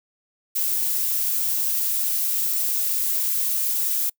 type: noise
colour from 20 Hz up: violet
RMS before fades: -23 dBFS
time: 0.55-4.1 s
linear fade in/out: 10 ms
effects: noise-tail reverb RT60 0.1 s tail -26 dB re dry